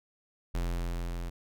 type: tone with level ramp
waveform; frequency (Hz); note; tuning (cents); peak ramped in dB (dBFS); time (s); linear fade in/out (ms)
square; 43.08; F1; -23; -29 to -35; 0.54-1.3; 10
effects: none